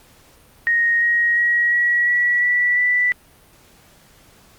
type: tone with pitch steps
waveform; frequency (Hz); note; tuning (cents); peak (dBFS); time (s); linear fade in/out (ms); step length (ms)
sine; 1868 / 1885.3 / 1902.8 / 1920.5 / 1938.3 / 1956.3 / 1974.5; A#6 / A#6 / A#6 / B6 / B6 / B6 / B6; +3 / +19 / +35 / -49 / -33 / -17 / -1; -14; 0.67-3.12; 0; 350
effects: pink hiss -51 dBFS RMS until 4.58 s + Opus 48 kbps